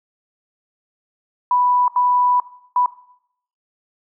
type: tone bursts at uneven times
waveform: sine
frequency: 987.8 Hz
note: B5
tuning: in tune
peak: -13 dBFS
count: 3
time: 1.51-1.88 / 1.96-2.4 / 2.76-2.86 s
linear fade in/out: 2 ms
effects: noise-tail reverb RT60 0.7 s tail -17 dB re dry